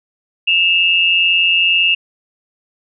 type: tone pair together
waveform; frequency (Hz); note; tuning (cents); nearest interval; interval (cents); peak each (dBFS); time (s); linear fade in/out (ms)
sine; 2646 / 2824; E7 / F7; +6 / +19; minor second; 113; -13; 0.47-1.95; 10
effects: none